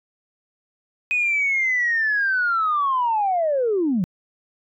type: linear sweep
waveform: sine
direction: down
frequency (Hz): 2510 to 165.7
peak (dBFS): -17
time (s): 1.11-4.04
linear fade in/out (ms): 0
effects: tanh soft clip ceiling -13 dBFS